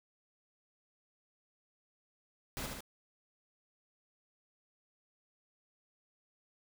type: noise with echo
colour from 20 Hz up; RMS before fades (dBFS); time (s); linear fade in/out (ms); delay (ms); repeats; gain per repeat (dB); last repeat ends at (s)
pink; -40; 2.57-2.66; 0; 73; 2; -3; 2.806
effects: none